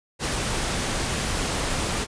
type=noise; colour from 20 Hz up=pink; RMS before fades=-26 dBFS; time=0.19-2.07 s; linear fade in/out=50 ms; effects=resampled to 22050 Hz